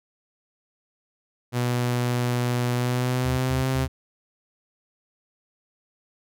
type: tone with pitch glide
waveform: sawtooth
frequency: 122.5 to 131.29 Hz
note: B2 to C3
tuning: -14 to +6 cents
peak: -18 dBFS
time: 1.52-3.88 s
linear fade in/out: 50 ms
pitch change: +120 cents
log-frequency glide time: 2.73-3.69 s
type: tone bursts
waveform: sine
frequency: 76.8 Hz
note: D#2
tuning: 22 cents flat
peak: -28 dBFS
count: 3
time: 3.25-3.88 s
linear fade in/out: 5 ms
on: 130 ms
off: 120 ms
effects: none